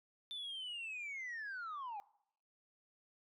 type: linear sweep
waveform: sine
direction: down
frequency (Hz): 3563 to 784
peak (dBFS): -40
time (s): 0.31-2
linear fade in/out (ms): 0
effects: noise-tail reverb RT60 0.7 s tail -22 dB re dry + tanh soft clip ceiling -40 dBFS